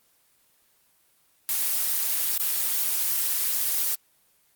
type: noise with dropouts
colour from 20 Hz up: blue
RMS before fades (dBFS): -25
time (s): 1.49-3.95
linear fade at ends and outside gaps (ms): 1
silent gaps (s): 2.378-2.398
effects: white hiss -64 dBFS RMS until 4.55 s + Opus 24 kbps